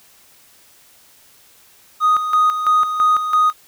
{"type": "tone with tremolo", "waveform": "triangle", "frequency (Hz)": 1244.5, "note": "D#6", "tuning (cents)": 0, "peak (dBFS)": -8, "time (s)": [2, 3.53], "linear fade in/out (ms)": 50, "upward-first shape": "square", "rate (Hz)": 3, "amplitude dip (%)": 65, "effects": ["tanh soft clip ceiling -6 dBFS", "white hiss -50 dBFS RMS until 3.67 s"]}